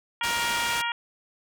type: harmonic tone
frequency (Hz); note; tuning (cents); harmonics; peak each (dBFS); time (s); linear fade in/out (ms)
470.2; A#4; +15; 2 / 3 / 4 / 5 / 6 / 7; -30 / -32 / -33 / -34 / -35 / -35; 0.21-0.92; 2
type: low-pass noise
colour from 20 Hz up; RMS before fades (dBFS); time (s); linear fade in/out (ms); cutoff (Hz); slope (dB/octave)
white; -32; 0.23-0.82; 10; 7100; 12
effects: none